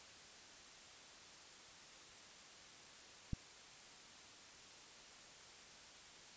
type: click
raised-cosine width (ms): 5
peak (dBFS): -27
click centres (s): 3.333
effects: white hiss -58 dBFS RMS until 6.36 s + resampled to 16000 Hz